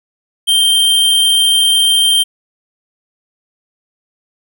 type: tone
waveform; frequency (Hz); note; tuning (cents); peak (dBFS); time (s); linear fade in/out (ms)
square; 3157; G7; +12; -9; 0.47-2.24; 20
effects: none